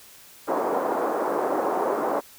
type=band-pass noise; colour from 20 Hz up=pink; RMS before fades=-25 dBFS; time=0.47-2.21 s; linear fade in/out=20 ms; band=330 to 1100 Hz; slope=24 dB/octave; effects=white hiss -49 dBFS RMS until 2.38 s